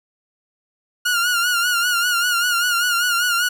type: tone with vibrato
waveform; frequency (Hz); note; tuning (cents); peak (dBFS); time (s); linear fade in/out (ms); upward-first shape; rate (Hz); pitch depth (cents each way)
sawtooth; 1425; F6; +34; -13; 1.05-3.49; 10; sine; 5.1; 61
effects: none